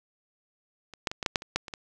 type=clicks; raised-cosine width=0.2 ms; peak=-26 / -9 / -17 / -15 / -8 / -6 / -23 / -8 / -22 / -19 dBFS; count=10; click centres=0.937 / 1.072 / 1.115 / 1.228 / 1.262 / 1.358 / 1.421 / 1.56 / 1.682 / 1.738 s; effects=none